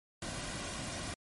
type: noise with comb filter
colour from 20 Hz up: pink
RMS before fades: -40 dBFS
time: 0.22-1.14 s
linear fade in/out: 2 ms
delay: 2.3 ms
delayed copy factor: -0.55
effects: MP3 48 kbps